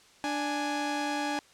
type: tone pair together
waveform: sawtooth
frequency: 294 / 831.6 Hz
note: D4 / G#5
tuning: +2 / +2 cents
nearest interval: octave + tritone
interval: 1800 cents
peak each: -28 dBFS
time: 0.24-1.39 s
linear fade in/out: 0 ms
effects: white hiss -58 dBFS RMS until 1.53 s + low-pass 7000 Hz 12 dB/octave